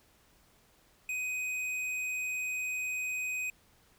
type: tone with hard clipping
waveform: sine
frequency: 2506 Hz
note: D#7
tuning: 12 cents sharp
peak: -34 dBFS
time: 1.09-3.5 s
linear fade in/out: 2 ms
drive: 9 dB
effects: pink hiss -65 dBFS RMS until 3.98 s